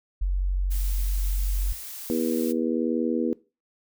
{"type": "tone", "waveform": "sine", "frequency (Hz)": 46.25, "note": "F#1", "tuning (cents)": 0, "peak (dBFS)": -21, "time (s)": [0.21, 1.73], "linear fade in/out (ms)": 10}
{"type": "noise", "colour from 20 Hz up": "blue", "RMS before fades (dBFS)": -38, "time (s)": [0.7, 2.53], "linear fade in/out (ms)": 20}
{"type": "harmonic tone", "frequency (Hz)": 80.7, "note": "E2", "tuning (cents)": -36, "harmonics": [3, 4, 5, 6], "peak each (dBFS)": [-26, -27, -31, -30], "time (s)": [2.1, 3.33], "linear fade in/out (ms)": 0}
{"effects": ["noise-tail reverb RT60 0.3 s tail -20 dB re dry"]}